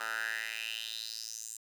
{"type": "tone with high-pass filter sweep", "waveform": "10% pulse", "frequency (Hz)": 111.8, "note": "A2", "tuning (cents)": 28, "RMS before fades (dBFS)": -39, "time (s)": [0, 1.57], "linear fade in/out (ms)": 5, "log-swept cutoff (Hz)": [1200, 7800], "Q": 4.7, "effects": []}